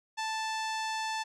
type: tone with low-pass filter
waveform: sawtooth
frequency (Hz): 880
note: A5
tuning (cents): 0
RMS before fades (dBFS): -34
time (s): 0.17-1.24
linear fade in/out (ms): 20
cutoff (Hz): 6200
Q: 1.3
effects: none